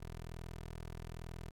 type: tone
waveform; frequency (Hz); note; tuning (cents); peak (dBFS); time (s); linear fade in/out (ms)
15% pulse; 41.12; E1; -4; -38; 0-1.51; 10
effects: AAC 64 kbps